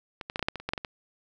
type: clicks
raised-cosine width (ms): 0.3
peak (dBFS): -20 / -19 / -14 / -15 / -12 / -9 / -20 / -27 / -14 / -11 / -17 / -18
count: 12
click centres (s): 0.212 / 0.299 / 0.359 / 0.394 / 0.427 / 0.485 / 0.557 / 0.6 / 0.69 / 0.735 / 0.778 / 0.848
effects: none